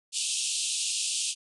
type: band-pass noise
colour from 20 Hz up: white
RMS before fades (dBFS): -30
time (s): 0.12-1.35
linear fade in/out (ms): 50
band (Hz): 2600 to 9700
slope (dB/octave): 96
effects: none